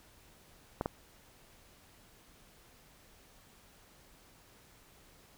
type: clicks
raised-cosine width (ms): 1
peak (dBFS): -18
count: 2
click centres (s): 0.811 / 0.859
effects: pink hiss -61 dBFS RMS until 5.37 s